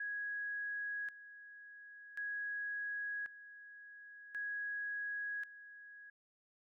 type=tone with tremolo; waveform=sine; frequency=1661.2 Hz; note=G#6; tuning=in tune; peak=-38 dBFS; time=0-6.1 s; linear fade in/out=5 ms; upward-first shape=square; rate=0.46 Hz; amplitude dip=80%; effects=none